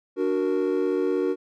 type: chord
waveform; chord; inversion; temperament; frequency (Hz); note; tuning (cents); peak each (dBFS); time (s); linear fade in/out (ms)
triangle; D augmented; none; equal; 293.7 / 370 / 466.2; D4 / F#4 / A#4; 0 / 0 / 0; -25 / -22 / -24; 0.16-1.36; 50
effects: tanh soft clip ceiling -11 dBFS